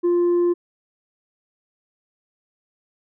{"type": "tone with tanh clipping", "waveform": "triangle", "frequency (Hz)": 349.2, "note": "F4", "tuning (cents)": 0, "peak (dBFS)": -16, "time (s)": [0.03, 0.54], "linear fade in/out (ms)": 20, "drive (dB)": 7, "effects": []}